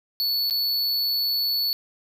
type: tone with dropouts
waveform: square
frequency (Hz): 4435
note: C#8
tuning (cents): 0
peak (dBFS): -22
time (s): 0.2-1.73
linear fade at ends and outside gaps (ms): 0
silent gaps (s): 0.499-0.508
effects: none